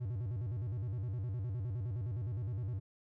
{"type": "tone with vibrato", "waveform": "triangle", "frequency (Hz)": 108.6, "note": "A2", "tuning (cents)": -22, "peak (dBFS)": -33, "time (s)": [0, 2.8], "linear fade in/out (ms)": 20, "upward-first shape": "square", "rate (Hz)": 9.7, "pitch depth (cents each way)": 220, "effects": []}